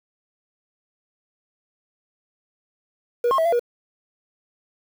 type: tone with pitch steps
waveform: triangle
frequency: 479.9 / 1073 / 650 / 679 / 479.5 Hz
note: B4 / C6 / E5 / F5 / A#4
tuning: -50 / +43 / -24 / -49 / +49 cents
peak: -14 dBFS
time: 3.24-3.595 s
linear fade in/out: 5 ms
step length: 71 ms
effects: tanh soft clip ceiling -10 dBFS + 7-bit